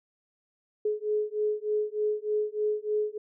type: beating tone pair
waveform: sine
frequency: 421.9 / 425.2 Hz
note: G#4 / G#4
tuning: +27 / +41 cents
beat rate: 3.3 Hz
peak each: -29 dBFS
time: 0.85-3.18 s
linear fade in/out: 5 ms
effects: none